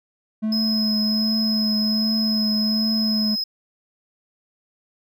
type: tone with vibrato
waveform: triangle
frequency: 216.9 Hz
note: A3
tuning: 25 cents flat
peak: -18 dBFS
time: 0.42-3.36 s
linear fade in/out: 20 ms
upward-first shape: triangle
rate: 1.3 Hz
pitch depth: 25 cents each way
type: tone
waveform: triangle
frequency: 5110 Hz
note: D#8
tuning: 45 cents sharp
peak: -21 dBFS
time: 0.52-3.44 s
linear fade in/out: 5 ms
effects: none